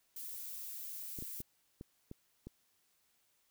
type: noise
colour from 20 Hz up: violet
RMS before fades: -45 dBFS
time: 0.16-1.42 s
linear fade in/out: 5 ms
type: clicks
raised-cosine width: 3 ms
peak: -33 dBFS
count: 6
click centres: 1.188 / 1.224 / 1.404 / 1.811 / 2.114 / 2.47 s
effects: white hiss -75 dBFS RMS until 3.5 s